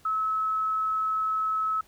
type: tone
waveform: sine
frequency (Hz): 1294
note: E6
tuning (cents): -32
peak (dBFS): -24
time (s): 0.05-1.81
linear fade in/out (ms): 5
effects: pink hiss -59 dBFS RMS until 1.87 s